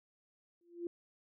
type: tone with exponential growth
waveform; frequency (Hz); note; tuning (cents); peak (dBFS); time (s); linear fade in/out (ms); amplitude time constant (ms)
sine; 344.8; F4; -22; -33; 0.61-0.87; 2; 55
effects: none